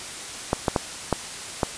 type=clicks; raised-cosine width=1 ms; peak=-5 dBFS; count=5; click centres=0.531 / 0.682 / 0.762 / 1.127 / 1.632 s; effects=white hiss -35 dBFS RMS until 1.77 s + resampled to 22050 Hz